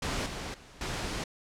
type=noise with level steps; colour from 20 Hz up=pink; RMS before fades=-32 / -38 / -52 / -34 dBFS; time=0.02-1.24 s; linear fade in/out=5 ms; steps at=0.26 / 0.54 / 0.81 s; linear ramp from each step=2 ms; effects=low-pass 7000 Hz 12 dB/octave